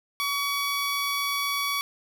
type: tone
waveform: 15% pulse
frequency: 1132 Hz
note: C#6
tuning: 36 cents sharp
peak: -19 dBFS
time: 0.2-1.81 s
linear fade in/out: 0 ms
effects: none